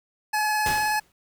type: tone with vibrato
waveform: 25% pulse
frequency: 851 Hz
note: G#5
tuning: 42 cents sharp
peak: -18 dBFS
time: 0.33-1 s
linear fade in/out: 10 ms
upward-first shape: sine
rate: 19 Hz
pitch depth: 14 cents each way
type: noise with exponential decay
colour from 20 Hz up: pink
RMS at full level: -27 dBFS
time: 0.66-1.12 s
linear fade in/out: 2 ms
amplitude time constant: 100 ms
effects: none